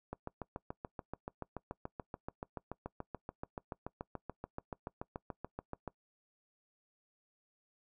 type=click train; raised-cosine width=1 ms; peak=-26 dBFS; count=41; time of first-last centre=0.13-5.877 s; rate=6.96 Hz; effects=noise-tail reverb RT60 0.1 s tail -22 dB re dry